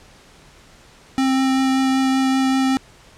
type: tone with vibrato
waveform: square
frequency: 264.5 Hz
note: C4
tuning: 19 cents sharp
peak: -16 dBFS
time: 1.18-2.77 s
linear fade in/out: 0 ms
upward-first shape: triangle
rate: 5.2 Hz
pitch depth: 10 cents each way
effects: pink hiss -48 dBFS RMS until 3.17 s + low-pass 8000 Hz 12 dB/octave